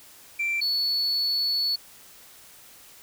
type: tone pair in turn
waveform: sine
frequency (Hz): 2349 / 4424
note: D7 / C#8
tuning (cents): 0 / -4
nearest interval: major seventh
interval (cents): 1096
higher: second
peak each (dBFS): -22 / -20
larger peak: second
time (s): 0.39-0.61 / 0.61-1.76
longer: second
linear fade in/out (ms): 10
effects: tanh soft clip ceiling -21 dBFS + white hiss -50 dBFS RMS until 3.02 s